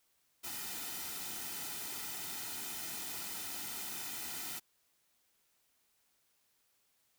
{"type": "noise with comb filter", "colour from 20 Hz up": "white", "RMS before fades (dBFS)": -42, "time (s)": [0.43, 4.6], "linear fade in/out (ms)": 20, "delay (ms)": 1.8, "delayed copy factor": -0.6, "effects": ["white hiss -75 dBFS RMS until 7.18 s"]}